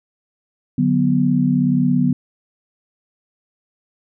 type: chord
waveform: sine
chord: B minor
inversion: first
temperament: just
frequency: 148.16 / 185.21 / 246.9 Hz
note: D3 / F#3 / B3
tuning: +16 / +2 / 0 cents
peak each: -19 / -19 / -16 dBFS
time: 0.78-2.13 s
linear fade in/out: 5 ms
effects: none